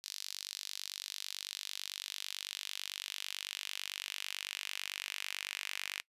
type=tone with high-pass filter sweep; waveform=sawtooth; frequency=49 Hz; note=G1; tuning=in tune; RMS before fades=-43 dBFS; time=0.03-6.02 s; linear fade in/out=20 ms; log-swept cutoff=4400 to 2400 Hz; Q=2.2; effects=noise-tail reverb RT60 0.1 s tail -22 dB re dry + resampled to 32000 Hz